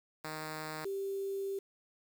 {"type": "tone pair in turn", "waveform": ["5% pulse", "sine"], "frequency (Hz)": [155.56, 392], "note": ["D#3", "G4"], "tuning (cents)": [0, 0], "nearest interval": "octave + major third", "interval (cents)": 1600, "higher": "second", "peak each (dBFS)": [-28, -34], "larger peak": "first", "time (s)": [[0.24, 0.85], [0.85, 1.59]], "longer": "second", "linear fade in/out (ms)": 5, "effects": ["9-bit"]}